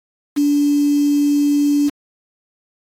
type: tone with quantisation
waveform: sine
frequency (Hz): 289.1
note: D4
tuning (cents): -27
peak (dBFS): -12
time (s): 0.36-1.9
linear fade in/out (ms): 20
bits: 5
effects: AAC 48 kbps